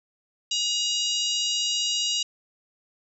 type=harmonic tone with a mistuned harmonic; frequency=955 Hz; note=A#5; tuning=42 cents sharp; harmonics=3 / 4 / 5 / 6 / 7 / 8; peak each=-27 / -29 / -31 / -33 / -34 / -35 dBFS; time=0.51-2.23 s; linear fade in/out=5 ms; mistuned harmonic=8; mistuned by=-30 cents; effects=none